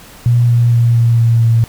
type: tone with pitch steps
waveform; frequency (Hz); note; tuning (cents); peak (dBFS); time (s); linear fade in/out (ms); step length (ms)
sine; 120 / 118.96 / 117.94 / 116.92 / 115.91 / 114.91; B2 / A#2 / A#2 / A#2 / A#2 / A#2; -49 / +36 / +21 / +6 / -9 / -24; -7; 0.26-1.64; 0; 230
effects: pink hiss -38 dBFS RMS until 1.68 s